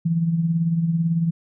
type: tone with tremolo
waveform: sine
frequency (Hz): 166.2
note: E3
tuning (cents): +15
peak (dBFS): -15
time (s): 0.05-1.31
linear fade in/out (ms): 10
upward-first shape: triangle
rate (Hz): 18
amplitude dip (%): 60
effects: none